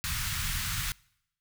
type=band-stop noise; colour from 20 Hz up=pink; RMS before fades=-32 dBFS; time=0.04-0.92 s; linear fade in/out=0 ms; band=150 to 1300 Hz; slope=24 dB/octave; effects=noise-tail reverb RT60 0.8 s tail -25 dB re dry